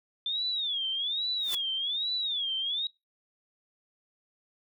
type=tone with vibrato; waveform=sine; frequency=3520 Hz; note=A7; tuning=in tune; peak=-28 dBFS; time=0.26-2.87 s; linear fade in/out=2 ms; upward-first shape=sine; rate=1.2 Hz; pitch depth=210 cents each way
type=noise with exponential growth; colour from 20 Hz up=white; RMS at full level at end=-31 dBFS; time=1.38-1.55 s; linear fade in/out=5 ms; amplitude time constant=35 ms
effects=noise-tail reverb RT60 0.2 s tail -21 dB re dry